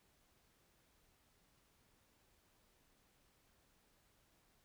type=silence; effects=pink hiss -74 dBFS RMS until 4.64 s